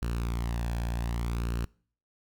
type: tone with flanger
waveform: sawtooth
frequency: 58.27 Hz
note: A#1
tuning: in tune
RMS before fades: -31 dBFS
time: 0.02-1.65 s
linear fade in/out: 0 ms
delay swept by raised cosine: 0.71 to 1.21 ms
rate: 0.64 Hz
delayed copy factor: +0.55
effects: noise-tail reverb RT60 0.5 s tail -25 dB re dry